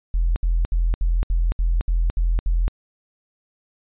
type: tone bursts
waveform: sine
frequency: 42.16 Hz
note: E1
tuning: 40 cents sharp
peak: -15 dBFS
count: 9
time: 0.14-2.68 s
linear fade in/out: 0 ms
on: 220 ms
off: 70 ms
effects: tanh soft clip ceiling -12 dBFS + resampled to 8000 Hz